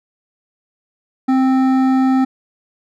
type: tone with hard clipping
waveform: sine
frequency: 262.2 Hz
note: C4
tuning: 4 cents sharp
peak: -13 dBFS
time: 1.28-2.25 s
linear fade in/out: 10 ms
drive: 11 dB
effects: none